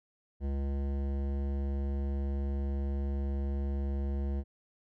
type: tone with hard clipping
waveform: sine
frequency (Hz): 69.3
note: C#2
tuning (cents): 0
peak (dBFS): -32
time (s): 0.4-4.44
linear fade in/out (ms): 50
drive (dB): 15
effects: none